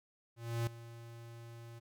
square tone with ADSR envelope, 116.54 Hz, A#2, in tune, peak -32 dBFS, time 0.36-1.8 s, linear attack 310 ms, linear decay 4 ms, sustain -17 dB, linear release 20 ms, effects none

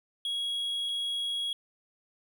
triangle tone pair in turn, 3317 / 3317 Hz, G#7 / G#7, -3 / -3 cents, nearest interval unison, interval 0 cents, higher neither, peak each -28 dBFS, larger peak neither, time 0.25-0.89 / 0.89-1.53 s, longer neither, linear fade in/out 2 ms, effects none

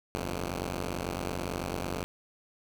5% pulse tone pair together, 49 / 87.31 Hz, G1 / F2, 0 / 0 cents, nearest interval minor seventh, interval 1000 cents, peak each -24 dBFS, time 0.15-2.04 s, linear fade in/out 0 ms, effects none

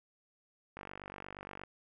click train, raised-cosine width 0.5 ms, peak -29 dBFS, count 43, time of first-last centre 0.77-1.636 s, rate 48.5 Hz, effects none

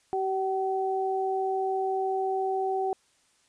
sine tone pair together, 384 / 761 Hz, G4 / F#5, -36 / +48 cents, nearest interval octave, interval 1184 cents, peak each -28 dBFS, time 0.13-2.93 s, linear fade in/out 0 ms, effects white hiss -66 dBFS RMS until 3.48 s + resampled to 22050 Hz

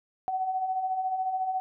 sine beating tone pair, 740 / 754 Hz, F#5 / F#5, 0 / +32 cents, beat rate 14 Hz, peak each -36 / -27 dBFS, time 0.28-1.6 s, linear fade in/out 0 ms, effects none

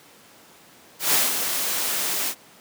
white noise with ADSR envelope, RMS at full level -18 dBFS, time 0.99-2.35 s, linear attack 140 ms, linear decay 190 ms, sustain -7 dB, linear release 67 ms, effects pink hiss -50 dBFS RMS until 2.6 s + high-pass 200 Hz 12 dB/octave

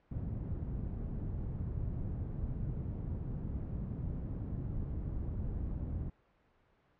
white low-pass noise, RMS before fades -38 dBFS, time 0.11-6.1 s, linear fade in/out 5 ms, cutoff 120 Hz, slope 12 dB/octave, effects pink hiss -70 dBFS RMS until 6.99 s + low-pass 2000 Hz 12 dB/octave

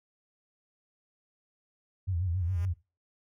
sine tone with vibrato, 89.1 Hz, F2, 35 cents sharp, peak -27 dBFS, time 2.07-2.74 s, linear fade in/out 20 ms, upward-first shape sine, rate 7.2 Hz, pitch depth 120 cents each way
5% pulse tone with exponential growth, 202.7 Hz, G#3, 42 cents flat, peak -37 dBFS, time 2.24-2.65 s, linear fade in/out 0 ms, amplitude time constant 87 ms
effects noise-tail reverb RT60 0.3 s tail -19 dB re dry

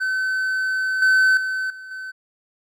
triangle tone with level steps, 1525 Hz, G6, 48 cents flat, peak -18 / -11 / -20 / -33 / -28 dBFS, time 0-2.12 s, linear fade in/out 20 ms, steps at 1.02 / 1.37 / 1.7 / 1.91 s, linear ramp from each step 2 ms, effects none

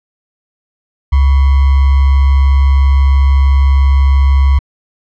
sine tone with sample-and-hold, 68.5 Hz, C#2, 20 cents flat, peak -5 dBFS, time 1.12-4.59 s, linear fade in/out 10 ms, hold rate 1050 Hz, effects low-pass 3000 Hz 12 dB/octave

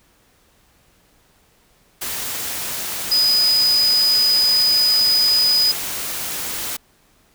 sine tone in noise, 4978 Hz, D#8, in tune, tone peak -13 dBFS, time 3.11-5.72 s, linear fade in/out 10 ms, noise white, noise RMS -26 dBFS, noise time 2.01-6.77 s, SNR +10 dB, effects pink hiss -57 dBFS RMS until 7.34 s

